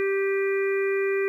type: harmonic tone with a mistuned harmonic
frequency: 392 Hz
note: G4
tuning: in tune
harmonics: 1 / 3 / 4 / 5 / 6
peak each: -22 / -39 / -37 / -33 / -35 dBFS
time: 0-1.28 s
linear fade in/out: 0 ms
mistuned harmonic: 6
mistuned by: +38 cents
effects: 10-bit